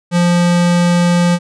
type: tone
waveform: square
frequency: 174.61 Hz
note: F3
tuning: in tune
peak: -10 dBFS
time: 0.11-1.39 s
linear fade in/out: 50 ms
effects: resampled to 22050 Hz

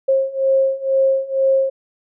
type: beating tone pair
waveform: sine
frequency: 535 / 537.1 Hz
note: C5 / C5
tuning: +38 / +45 cents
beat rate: 2.1 Hz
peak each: -18 / -16 dBFS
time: 0.08-1.7 s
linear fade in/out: 10 ms
effects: none

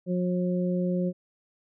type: harmonic tone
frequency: 180 Hz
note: F#3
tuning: 47 cents flat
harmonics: 1 / 2 / 3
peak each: -25 / -32 / -32 dBFS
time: 0.06-1.13 s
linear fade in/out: 50 ms
effects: none

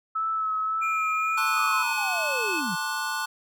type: tone with vibrato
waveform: sine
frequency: 1300 Hz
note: E6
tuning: 24 cents flat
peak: -24 dBFS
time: 0.15-1.83 s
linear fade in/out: 10 ms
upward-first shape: sine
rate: 1.8 Hz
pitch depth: 22 cents each way
type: tone with pitch glide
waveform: triangle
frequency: 2400 to 2587 Hz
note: D7 to E7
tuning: +37 to -33 cents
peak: -27 dBFS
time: 0.81-2.61 s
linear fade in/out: 20 ms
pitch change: +130 cents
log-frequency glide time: 1.11-2.35 s
type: chord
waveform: square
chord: D dominant seventh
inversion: second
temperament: just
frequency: 881 / 1057.2 / 1174.7 / 1468.3 Hz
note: A5 / C6 / D6 / F#6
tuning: +2 / +18 / 0 / -14 cents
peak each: -34 / -35 / -36 / -31 dBFS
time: 1.37-3.26 s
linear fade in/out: 10 ms
type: linear sweep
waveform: sine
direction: down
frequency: 1244.5 to 152.1 Hz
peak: -30 dBFS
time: 1.55-2.76 s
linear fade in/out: 20 ms
effects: none

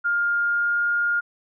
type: tone with pitch glide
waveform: sine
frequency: 1408 to 1416.2 Hz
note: F6 to F6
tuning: +14 to +24 cents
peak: -19 dBFS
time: 0.04-1.21 s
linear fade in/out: 20 ms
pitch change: +10 cents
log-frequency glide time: 0.3-0.84 s
effects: none

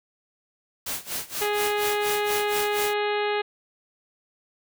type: noise with tremolo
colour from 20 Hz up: white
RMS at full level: -29 dBFS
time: 0.86-2.94 s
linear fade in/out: 5 ms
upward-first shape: sine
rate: 4.2 Hz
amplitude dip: 90%
type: harmonic tone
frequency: 415.3 Hz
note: G#4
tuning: in tune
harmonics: 1 / 2 / 3 / 4 / 5 / 6 / 7 / 8 / 9 / 10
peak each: -25 / -29 / -35 / -34 / -35 / -36 / -38 / -42 / -41 / -44 dBFS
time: 1.41-3.42 s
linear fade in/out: 10 ms
effects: none

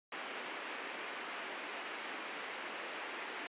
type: band-pass noise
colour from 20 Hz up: white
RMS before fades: -44 dBFS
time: 0.12-3.47 s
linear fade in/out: 2 ms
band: 260 to 2700 Hz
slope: 24 dB/octave
effects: resampled to 8000 Hz

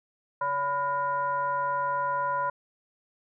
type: tone with frequency modulation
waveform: sine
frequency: 995 Hz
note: B5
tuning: 13 cents sharp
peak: -25 dBFS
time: 0.41-2.5 s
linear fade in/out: 5 ms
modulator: 428 Hz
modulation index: 0.76
effects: none

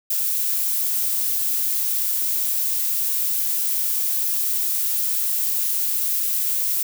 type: noise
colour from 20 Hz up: violet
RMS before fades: -22 dBFS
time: 0.1-6.83 s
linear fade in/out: 5 ms
effects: none

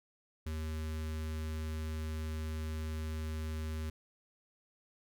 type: tone with notch filter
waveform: square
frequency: 78.4 Hz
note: D#2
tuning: 14 cents sharp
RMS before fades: -38 dBFS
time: 0.46-3.9 s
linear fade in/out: 5 ms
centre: 730 Hz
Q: 1.4
effects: none

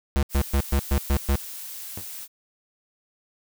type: tone bursts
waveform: square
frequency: 69.3 Hz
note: C#2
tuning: in tune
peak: -19 dBFS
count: 7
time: 0.16-1.356 s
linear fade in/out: 0 ms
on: 68 ms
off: 120 ms
type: noise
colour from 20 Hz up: blue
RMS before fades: -37 dBFS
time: 0.29-2.28 s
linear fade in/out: 50 ms
type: tone with exponential decay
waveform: sawtooth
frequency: 92.5 Hz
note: F#2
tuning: in tune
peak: -27 dBFS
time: 1.97-2.07 s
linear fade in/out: 5 ms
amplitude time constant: 20 ms
effects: none

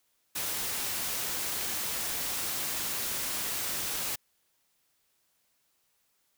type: noise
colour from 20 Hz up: white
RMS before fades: -33 dBFS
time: 0.35-4.16 s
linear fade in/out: 10 ms
effects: white hiss -73 dBFS RMS until 6.37 s

